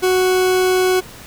40% pulse tone, 370 Hz, F#4, in tune, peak -12 dBFS, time 0.02-1.01 s, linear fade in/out 20 ms, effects pink hiss -38 dBFS RMS until 1.26 s

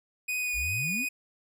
45% pulse tone with vibrato, 2478 Hz, D#7, 8 cents flat, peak -28 dBFS, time 0.28-1.09 s, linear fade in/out 10 ms, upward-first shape triangle, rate 2.7 Hz, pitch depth 15 cents each way
sine exponential sweep, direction up, 53.5 to 293.7 Hz, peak -33 dBFS, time 0.53-1.06 s, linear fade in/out 50 ms
effects none

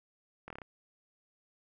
slowing click train, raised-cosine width 0.5 ms, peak -29 dBFS, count 6, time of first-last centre 0.48-0.618 s, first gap 23 ms, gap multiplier 1.09, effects none

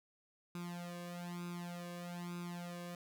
sawtooth tone with flanger, 174.61 Hz, F3, in tune, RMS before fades -45 dBFS, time 0.55-2.95 s, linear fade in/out 2 ms, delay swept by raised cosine 0.8 to 1.8 ms, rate 1.1 Hz, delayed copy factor +0.95, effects none

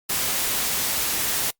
white noise, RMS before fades -24 dBFS, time 0.09-1.51 s, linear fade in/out 10 ms, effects noise-tail reverb RT60 0.1 s tail -24 dB re dry + Opus 48 kbps

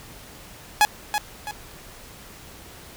sawtooth tone with echo, 840 Hz, G#5, 19 cents sharp, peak -9 dBFS, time 0.81-0.85 s, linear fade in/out 0 ms, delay 330 ms, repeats 2, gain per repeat -8 dB, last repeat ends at 1.51 s, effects pink hiss -44 dBFS RMS until 2.96 s

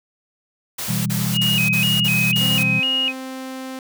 white noise bursts, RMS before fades -27 dBFS, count 6, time 0.78-2.635 s, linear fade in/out 10 ms, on 280 ms, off 35 ms
sine chord, E minor, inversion second, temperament just, 123.61 / 164.81 / 197.78 Hz, B2 / E3 / G3, +2 / 0 / +16 cents, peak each -24 dBFS, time 0.88-2.8 s, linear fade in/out 10 ms
sine tone with vibrato, 2693 Hz, E7, 36 cents sharp, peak -17 dBFS, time 1.33-3.13 s, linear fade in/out 50 ms, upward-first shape square, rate 2 Hz, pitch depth 110 cents each way
sawtooth tone, 261.6 Hz, C4, in tune, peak -25 dBFS, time 2.41-3.79 s, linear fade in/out 2 ms
effects none

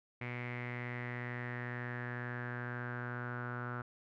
sawtooth tone with low-pass filter sweep, 122.1 Hz, B2, 19 cents flat, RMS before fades -41 dBFS, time 0.21-3.82 s, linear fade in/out 5 ms, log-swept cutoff 2200 to 1400 Hz, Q 7.3, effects none

